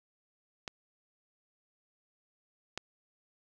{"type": "clicks", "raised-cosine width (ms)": 0.2, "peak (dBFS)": [-20, -18], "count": 2, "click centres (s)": [0.678, 2.776], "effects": []}